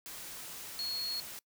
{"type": "tone in noise", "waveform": "sine", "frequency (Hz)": 4322, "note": "C#8", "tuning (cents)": -45, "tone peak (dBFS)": -34, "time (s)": [0.79, 1.2], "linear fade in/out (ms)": 0, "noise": "white", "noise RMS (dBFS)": -45, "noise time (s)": [0.06, 1.39], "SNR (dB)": 8, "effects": ["noise-tail reverb RT60 0.1 s tail -24 dB re dry"]}